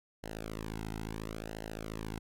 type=tone with flanger; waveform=sawtooth; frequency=54.2 Hz; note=A1; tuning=25 cents flat; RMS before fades=-41 dBFS; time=0.23-2.19 s; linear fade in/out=10 ms; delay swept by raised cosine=0.84 to 1.76 ms; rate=0.73 Hz; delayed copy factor=-0.9; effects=AAC 64 kbps